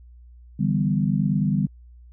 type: chord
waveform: sine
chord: E minor seventh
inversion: third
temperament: equal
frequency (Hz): 146.83 / 164.81 / 196 / 246.9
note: D3 / E3 / G3 / B3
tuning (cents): 0 / 0 / 0 / 0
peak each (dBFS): -23 / -28 / -22 / -28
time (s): 0.59-1.67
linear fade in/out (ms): 10
effects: added 60 Hz sine -44 dBFS peak until 2.12 s